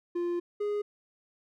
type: tone pair in turn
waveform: triangle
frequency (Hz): 348.2 / 413.9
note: F4 / G#4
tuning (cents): -5 / -6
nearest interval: minor third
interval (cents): 299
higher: second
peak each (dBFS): -26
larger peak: neither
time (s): 0.15-0.4 / 0.6-0.82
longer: first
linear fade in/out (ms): 10
effects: none